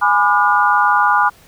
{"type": "chord", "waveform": "sine", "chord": "G# diminished seventh", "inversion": "none", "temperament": "just", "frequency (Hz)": [830.6, 996.7, 1196.1, 1435.3], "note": ["G#5", "B5", "D6", "F6"], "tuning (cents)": [0, 16, 31, 47], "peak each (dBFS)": -16, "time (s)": [0.01, 1.3], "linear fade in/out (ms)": 20, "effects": ["pink hiss -47 dBFS RMS until 1.47 s"]}